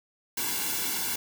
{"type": "noise with comb filter", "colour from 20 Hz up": "white", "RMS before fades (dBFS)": -30, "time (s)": [0.37, 1.16], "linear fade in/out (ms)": 5, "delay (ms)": 1.6, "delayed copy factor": -0.9, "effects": []}